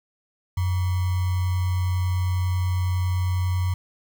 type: tone with sample-and-hold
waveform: sine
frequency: 91 Hz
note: F#2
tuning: 28 cents flat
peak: -20 dBFS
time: 0.57-3.74 s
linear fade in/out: 5 ms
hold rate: 1050 Hz
effects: none